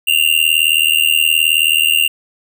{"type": "tone with amplitude modulation", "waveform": "square", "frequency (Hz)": 2794, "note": "F7", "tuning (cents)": 0, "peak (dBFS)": -7, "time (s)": [0.07, 2.08], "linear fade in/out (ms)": 10, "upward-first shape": "sine", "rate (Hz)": 78.9, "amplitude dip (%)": 95, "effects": []}